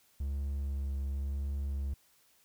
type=tone with vibrato; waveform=triangle; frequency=69.3 Hz; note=C#2; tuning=in tune; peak=-30 dBFS; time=0.2-1.94 s; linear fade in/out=5 ms; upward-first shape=triangle; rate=0.94 Hz; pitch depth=20 cents each way; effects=white hiss -67 dBFS RMS until 2.44 s